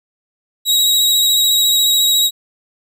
sawtooth tone with vibrato, 3839 Hz, B7, 50 cents flat, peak -8 dBFS, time 0.65-2.31 s, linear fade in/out 50 ms, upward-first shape triangle, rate 14 Hz, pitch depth 27 cents each way, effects none

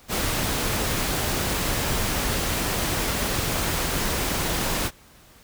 pink noise, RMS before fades -25 dBFS, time 0.08-4.91 s, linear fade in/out 50 ms, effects pink hiss -52 dBFS RMS until 5.43 s

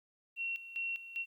sine tone with tremolo, 2729 Hz, F7, 41 cents flat, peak -34 dBFS, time 0.36-1.26 s, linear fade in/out 50 ms, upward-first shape square, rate 2.5 Hz, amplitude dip 75%, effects 12-bit

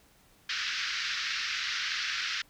pink band-pass noise, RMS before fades -33 dBFS, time 0.49-2.42 s, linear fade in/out 5 ms, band 1400 to 5600 Hz, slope 48 dB/octave, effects pink hiss -62 dBFS RMS until 2.49 s

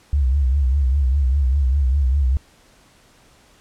sine tone with vibrato, 67.5 Hz, C#2, 45 cents flat, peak -14 dBFS, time 0.13-2.37 s, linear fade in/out 0 ms, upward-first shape sine, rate 5 Hz, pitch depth 130 cents each way, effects pink hiss -53 dBFS RMS until 3.6 s + low-pass 10000 Hz 12 dB/octave

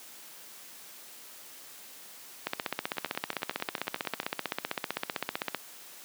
two click trains, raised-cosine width 0.3 ms, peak -13 / -22 dBFS, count 49 / 15, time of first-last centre 2.47-5.547 / 2.97-4.231 s, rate 15.6 / 11.1 Hz, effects white hiss -49 dBFS RMS until 6.04 s + high-pass 200 Hz 12 dB/octave

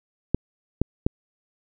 clicks, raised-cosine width 3 ms, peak -6 dBFS, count 3, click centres 0.346 / 0.816 / 1.065 s, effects none

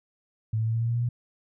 sine tone with pitch steps, 110 / 111.47 / 112.96 / 114.47 / 116 / 117.56 / 119.13 / 120.72 Hz, A2 / A2 / A2 / A#2 / A#2 / A#2 / A#2 / B2, 0 / +23 / +46 / -31 / -8 / +15 / +38 / -39 cents, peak -23 dBFS, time 0.53-1.09 s, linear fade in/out 5 ms, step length 70 ms, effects none

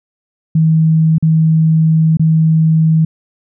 sine tone with dropouts, 159.8 Hz, D#3, 47 cents sharp, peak -7 dBFS, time 0.55-3.05 s, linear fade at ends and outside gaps 5 ms, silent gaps 1.183-1.225 / 2.171-2.195 s, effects none

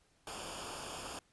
pink noise with comb filter, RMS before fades -44 dBFS, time 0.27-1.19 s, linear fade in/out 2 ms, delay 0.5 ms, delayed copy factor -0.7, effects pink hiss -71 dBFS RMS until 1.32 s + resampled to 24000 Hz

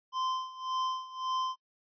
square tone with tremolo, 1036 Hz, C6, 17 cents flat, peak -30 dBFS, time 0.12-1.56 s, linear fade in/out 50 ms, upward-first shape sine, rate 1.8 Hz, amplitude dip 85%, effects noise-tail reverb RT60 0.1 s tail -20 dB re dry + resampled to 11025 Hz

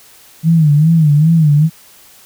sine tone with vibrato, 155.56 Hz, D#3, in tune, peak -6 dBFS, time 0.43-1.7 s, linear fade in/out 50 ms, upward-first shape sine, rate 2.5 Hz, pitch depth 120 cents each way, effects white hiss -43 dBFS RMS until 2.25 s

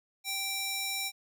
square tone with high-pass filter, 782 Hz, G5, 4 cents flat, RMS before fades -34 dBFS, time 0.24-1.12 s, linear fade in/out 50 ms, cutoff 2700 Hz, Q 0.66, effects none

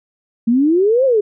sine exponential two-way sweep, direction up then down, 223.3 to 550 to 400.2 Hz, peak -10 dBFS, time 0.47-1.21 s, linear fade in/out 10 ms, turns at 1.05 s, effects none

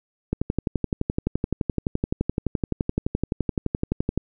click train, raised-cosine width 3 ms, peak -9 dBFS, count 46, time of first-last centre 0.33-4.176 s, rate 11.7 Hz, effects none

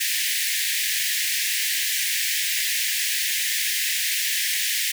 pink high-pass noise, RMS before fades -24 dBFS, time 0-4.92 s, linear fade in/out 10 ms, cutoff 1700 Hz, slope 96 dB/octave, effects none

